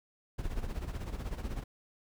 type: noise with tremolo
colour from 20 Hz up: brown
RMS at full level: -34 dBFS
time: 0.38-1.64 s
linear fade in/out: 10 ms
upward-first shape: sine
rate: 16 Hz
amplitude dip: 70%
effects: none